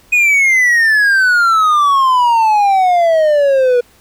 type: exponential sweep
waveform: triangle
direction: down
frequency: 2500 to 480.6 Hz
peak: -6 dBFS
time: 0.12-3.81 s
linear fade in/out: 10 ms
effects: pink hiss -48 dBFS RMS until 4 s